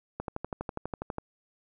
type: click train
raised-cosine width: 1 ms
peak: -19 dBFS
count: 13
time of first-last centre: 0.2-1.184 s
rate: 12.2 Hz
effects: none